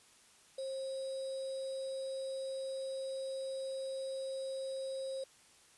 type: tone with sample-and-hold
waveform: sine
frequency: 533 Hz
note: C5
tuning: 32 cents sharp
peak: -37 dBFS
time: 0.58-5.24 s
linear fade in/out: 5 ms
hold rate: 4410 Hz
effects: white hiss -63 dBFS RMS until 5.77 s + resampled to 24000 Hz